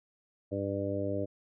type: harmonic tone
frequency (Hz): 99.4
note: G2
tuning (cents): +25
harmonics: 1 / 2 / 3 / 4 / 5 / 6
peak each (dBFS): -37 / -41 / -36 / -40 / -37 / -36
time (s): 0.51-1.26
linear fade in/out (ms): 20
effects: none